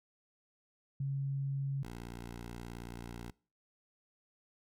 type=tone pair in turn; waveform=sine / 10% pulse; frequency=137.7 / 58.65 Hz; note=C#3 / A#1; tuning=-11 / +11 cents; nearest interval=octave + minor third; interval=1478 cents; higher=first; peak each=-32 / -35 dBFS; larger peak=first; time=1-1.83 / 1.83-3.31 s; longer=second; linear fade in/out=5 ms; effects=noise-tail reverb RT60 0.4 s tail -24 dB re dry + MP3 96 kbps